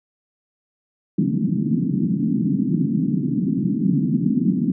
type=band-pass noise; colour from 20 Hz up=pink; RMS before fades=-20 dBFS; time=1.18-4.72 s; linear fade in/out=5 ms; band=150 to 290 Hz; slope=48 dB/octave; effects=none